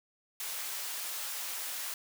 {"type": "high-pass noise", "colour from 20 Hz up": "white", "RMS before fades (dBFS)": -38, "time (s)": [0.4, 1.94], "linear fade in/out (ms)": 2, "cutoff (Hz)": 660, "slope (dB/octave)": 12, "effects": []}